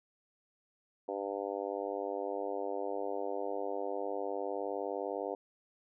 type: harmonic tone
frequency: 99.8 Hz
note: G2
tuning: 32 cents sharp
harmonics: 3 / 4 / 5 / 6 / 7 / 8 / 9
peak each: -44 / -40 / -39 / -42 / -42 / -47 / -47 dBFS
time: 1.08-5.35 s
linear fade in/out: 5 ms
effects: none